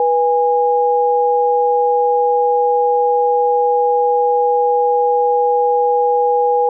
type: tone pair together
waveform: sine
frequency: 488.6 / 821.1 Hz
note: B4 / G#5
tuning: -19 / -20 cents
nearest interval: major sixth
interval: 899 cents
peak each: -14 dBFS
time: 0-6.69 s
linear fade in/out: 2 ms
effects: none